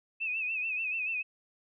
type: tone with vibrato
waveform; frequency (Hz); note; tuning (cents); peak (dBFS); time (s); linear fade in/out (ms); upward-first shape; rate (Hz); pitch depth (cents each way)
sine; 2579; E7; -39; -30; 0.2-1.23; 20; sine; 6.9; 80
effects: none